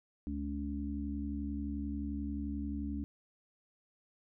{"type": "harmonic tone", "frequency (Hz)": 71.4, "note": "D2", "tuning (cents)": -48, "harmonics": [1, 3, 4], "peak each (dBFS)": [-39, -40, -39], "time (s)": [0.27, 3.04], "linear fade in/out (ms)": 0, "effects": []}